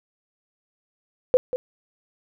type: tone with echo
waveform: sine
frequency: 505 Hz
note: B4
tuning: 39 cents sharp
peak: -11 dBFS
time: 1.34-1.37 s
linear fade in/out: 0 ms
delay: 190 ms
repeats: 1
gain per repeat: -11 dB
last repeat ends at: 1.56 s
effects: none